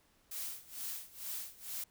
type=noise with tremolo; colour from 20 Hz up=blue; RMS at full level=-40 dBFS; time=0.31-1.84 s; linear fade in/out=5 ms; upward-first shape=sine; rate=2.2 Hz; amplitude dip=90%; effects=pink hiss -70 dBFS RMS until 1.9 s